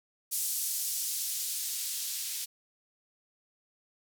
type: noise with band-pass filter sweep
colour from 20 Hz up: violet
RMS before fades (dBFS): -34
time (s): 0.31-2.46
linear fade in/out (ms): 20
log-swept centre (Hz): 6800 to 3600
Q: 0.79
effects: none